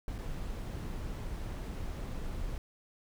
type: noise with dropouts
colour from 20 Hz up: brown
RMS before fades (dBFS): -38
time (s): 0.08-2.58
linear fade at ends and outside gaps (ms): 1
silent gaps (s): 0.181-0.186
effects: none